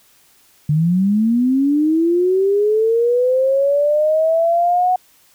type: linear sweep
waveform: sine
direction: up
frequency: 145.4 to 740 Hz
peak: -12 dBFS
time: 0.69-4.96 s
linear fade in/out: 5 ms
effects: white hiss -53 dBFS RMS until 5.34 s